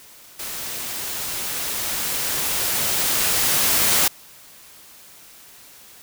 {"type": "noise with level ramp", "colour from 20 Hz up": "white", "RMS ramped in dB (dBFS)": [-31, -17], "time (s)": [0.39, 4.08], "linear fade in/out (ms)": 5, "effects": ["white hiss -46 dBFS RMS until 6.02 s"]}